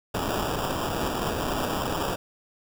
violet noise with sample-and-hold, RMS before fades -28 dBFS, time 0.14-2.16 s, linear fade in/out 10 ms, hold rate 2100 Hz, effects none

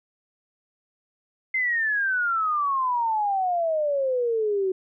sine exponential sweep, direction down, 2093 to 370 Hz, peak -21 dBFS, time 1.54-4.72 s, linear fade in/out 5 ms, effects none

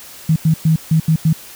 sine tone bursts at uneven times, 159.6 Hz, D#3, 44 cents sharp, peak -9 dBFS, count 6, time 0.29-0.36 / 0.45-0.54 / 0.65-0.76 / 0.91-1 / 1.08-1.16 / 1.25-1.33 s, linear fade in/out 5 ms, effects white hiss -37 dBFS RMS until 1.55 s

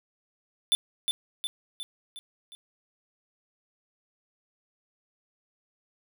square tone with echo, 3520 Hz, A7, in tune, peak -20 dBFS, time 0.72-0.75 s, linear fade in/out 0 ms, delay 360 ms, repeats 5, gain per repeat -5 dB, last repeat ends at 2.55 s, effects none

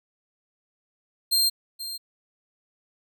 sawtooth tone with echo, 4186 Hz, C8, in tune, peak -16 dBFS, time 1.31-1.5 s, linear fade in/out 20 ms, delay 480 ms, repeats 1, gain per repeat -13 dB, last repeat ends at 1.98 s, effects none

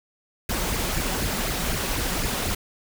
pink noise with flanger, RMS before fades -26 dBFS, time 0.49-2.55 s, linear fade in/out 5 ms, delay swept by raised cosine 0.42 to 5.52 ms, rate 4 Hz, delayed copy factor +0.75, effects none

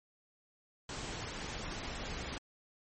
pink noise, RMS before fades -41 dBFS, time 0.89-2.38 s, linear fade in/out 2 ms, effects MP3 32 kbps

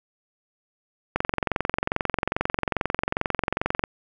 click train, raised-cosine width 0.5 ms, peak -7 dBFS, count 61, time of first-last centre 1.16-3.839 s, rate 22.4 Hz, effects none

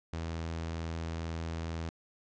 sawtooth tone, 82.2 Hz, E2, 4 cents flat, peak -31 dBFS, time 0.13-1.89 s, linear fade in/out 0 ms, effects resampled to 16000 Hz + 12-bit

